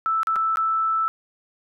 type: tone with dropouts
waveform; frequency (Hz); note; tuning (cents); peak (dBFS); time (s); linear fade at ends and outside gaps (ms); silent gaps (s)
sine; 1318.5; E6; 0; -19; 0.06-1.08; 0; 0.232-0.271 / 0.358-0.363 / 0.558-0.571
effects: none